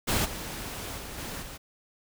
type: noise with level steps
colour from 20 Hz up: pink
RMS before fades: -26 / -37 / -40 / -37 / -42 dBFS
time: 0.07-1.58 s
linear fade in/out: 20 ms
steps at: 0.24 / 0.97 / 1.17 / 1.41 s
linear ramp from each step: 20 ms
effects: none